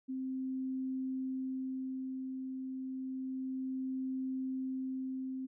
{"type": "tone with tremolo", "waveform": "sine", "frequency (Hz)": 261.6, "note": "C4", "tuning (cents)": 0, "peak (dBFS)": -34, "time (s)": [0.08, 5.47], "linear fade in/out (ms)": 20, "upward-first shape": "sine", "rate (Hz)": 0.3, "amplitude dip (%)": 35, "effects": []}